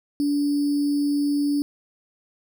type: tone with sample-and-hold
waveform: sine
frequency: 288.4 Hz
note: D4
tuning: 31 cents flat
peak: -19 dBFS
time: 0.2-1.62 s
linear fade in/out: 0 ms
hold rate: 4900 Hz
effects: none